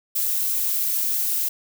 violet noise, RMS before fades -23 dBFS, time 0.15-1.49 s, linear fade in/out 10 ms, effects none

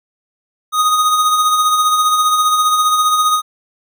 square tone with tremolo, 1244.5 Hz, D#6, in tune, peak -10 dBFS, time 0.72-3.42 s, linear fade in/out 50 ms, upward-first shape sine, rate 15 Hz, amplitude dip 40%, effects none

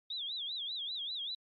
sine tone with vibrato, 3586 Hz, A7, 32 cents sharp, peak -36 dBFS, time 0.1-1.35 s, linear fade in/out 5 ms, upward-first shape sine, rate 5.1 Hz, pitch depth 190 cents each way, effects MP3 32 kbps

